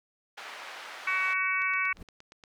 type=band-pass noise; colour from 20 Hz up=white; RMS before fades=-43 dBFS; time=0.37-1.34 s; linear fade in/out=10 ms; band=720 to 2200 Hz; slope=12 dB/octave
type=harmonic tone; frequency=375.5 Hz; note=F#4; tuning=26 cents sharp; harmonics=3 / 4 / 5 / 6 / 7; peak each=-33 / -33 / -36 / -28 / -36 dBFS; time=1.07-1.93 s; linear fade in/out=5 ms
type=click train; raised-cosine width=0.2 ms; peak=-32 dBFS; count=8; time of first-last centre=1.62-2.438 s; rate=8.56 Hz
type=noise with exponential growth; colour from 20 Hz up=brown; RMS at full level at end=-38 dBFS; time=1.87-2.03 s; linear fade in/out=5 ms; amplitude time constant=33 ms
effects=none